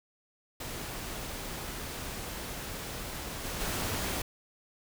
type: noise with level steps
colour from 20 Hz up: pink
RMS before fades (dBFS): -39 / -36 / -33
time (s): 0.6-4.22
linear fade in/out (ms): 5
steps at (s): 3.44 / 3.6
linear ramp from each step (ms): 10
effects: none